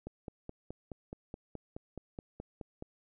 click train, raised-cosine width 2 ms, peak -28 dBFS, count 14, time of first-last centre 0.07-2.824 s, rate 4.72 Hz, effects none

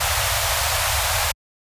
pink band-stop noise, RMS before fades -20 dBFS, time 0-1.32 s, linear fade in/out 10 ms, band 110 to 580 Hz, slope 48 dB/octave, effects high-pass 60 Hz 12 dB/octave + resampled to 32000 Hz

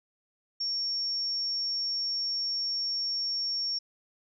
sine tone, 5500 Hz, F8, 27 cents flat, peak -28 dBFS, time 0.6-3.79 s, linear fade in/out 10 ms, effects none

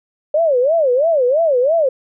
sine tone with vibrato, 573 Hz, D5, 43 cents flat, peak -11 dBFS, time 0.34-1.89 s, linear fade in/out 5 ms, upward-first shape sine, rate 3 Hz, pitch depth 280 cents each way, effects none

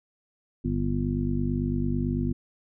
harmonic tone, 49 Hz, G1, in tune, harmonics 1 / 2 / 3 / 4 / 5 / 7, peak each -31 / -32 / -30 / -38 / -28 / -35 dBFS, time 0.64-2.33 s, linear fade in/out 10 ms, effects none

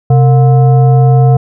sine tone with frequency modulation, 130.81 Hz, C3, in tune, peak -3 dBFS, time 0.1-1.37 s, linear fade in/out 5 ms, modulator 587 Hz, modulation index 0.49, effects none

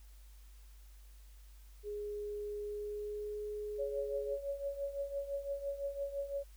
sine tone with pitch glide, 415.3 to 419.6 Hz, G#4 to G#4, 0 to +18 cents, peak -38 dBFS, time 1.83-4.38 s, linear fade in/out 50 ms, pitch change +18 cents, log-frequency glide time 2.65-3.41 s
sine tone with tremolo, 560 Hz, C#5, 18 cents sharp, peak -33 dBFS, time 3.78-6.44 s, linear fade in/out 20 ms, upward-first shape triangle, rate 5.9 Hz, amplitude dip 80%
effects added 50 Hz sine -53 dBFS peak until 6.56 s + white hiss -67 dBFS RMS until 6.56 s

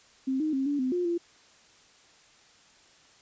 sine tone with pitch steps, 264.3 / 309.9 / 267.9 / 287.6 / 257.4 / 355.5 / 343 Hz, C4 / D#4 / C4 / D4 / C4 / F4 / F4, +18 / -7 / +41 / -36 / -28 / +31 / -31 cents, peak -25 dBFS, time 0.27-1.18 s, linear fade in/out 10 ms, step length 130 ms, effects white hiss -58 dBFS RMS until 3.21 s + resampled to 16000 Hz

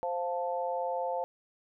sine chord, F major, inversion second, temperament equal, 523.3 / 698.5 / 880 Hz, C5 / F5 / A5, 0 / 0 / 0 cents, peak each -33 / -35 / -35 dBFS, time 0.03-1.24 s, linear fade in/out 0 ms, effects none

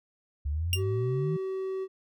sine exponential sweep, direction up, 69.3 to 164.81 Hz, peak -27 dBFS, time 0.45-1.37 s, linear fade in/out 10 ms
sawtooth tone with exponential decay, 2794 Hz, F7, in tune, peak -18 dBFS, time 0.73-0.83 s, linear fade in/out 1 ms, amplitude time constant 20 ms
triangle tone, 380.7 Hz, F#4, 49 cents sharp, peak -28 dBFS, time 0.75-1.88 s, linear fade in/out 50 ms
effects none

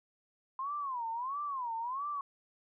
sine tone with vibrato, 1031 Hz, C6, 26 cents flat, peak -34 dBFS, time 0.59-2.21 s, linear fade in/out 2 ms, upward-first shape sine, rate 1.5 Hz, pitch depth 230 cents each way, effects none

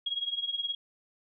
sine tone with tremolo, 3295 Hz, G#7, 14 cents flat, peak -26 dBFS, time 0.06-0.75 s, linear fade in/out 5 ms, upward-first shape triangle, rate 19 Hz, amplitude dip 90%, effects none

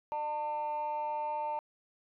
sine tone pair together, 600 / 899 Hz, D5 / A5, +37 / +37 cents, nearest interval perfect fifth, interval 700 cents, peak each -37 / -31 dBFS, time 0.12-1.59 s, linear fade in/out 0 ms, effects tanh soft clip ceiling -29 dBFS

